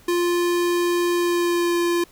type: tone with pitch glide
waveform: square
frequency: 349.2 to 345.4 Hz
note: F4 to F4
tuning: 0 to -19 cents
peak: -19 dBFS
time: 0.08-2.04 s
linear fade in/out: 5 ms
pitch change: -19 cents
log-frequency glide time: 1.15-1.77 s
effects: pink hiss -52 dBFS RMS until 2.11 s